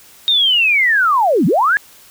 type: linear two-way sweep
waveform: sine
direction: down then up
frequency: 3729 to 146.9 to 1735 Hz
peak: -10 dBFS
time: 0.28-1.77 s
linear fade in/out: 0 ms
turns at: 1.46 s
effects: white hiss -44 dBFS RMS until 2.1 s